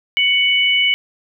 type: tone pair together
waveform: sine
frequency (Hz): 2233 / 2972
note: C#7 / F#7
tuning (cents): +12 / +7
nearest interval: perfect fourth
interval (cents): 495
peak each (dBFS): -15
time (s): 0.17-0.94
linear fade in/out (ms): 0
effects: none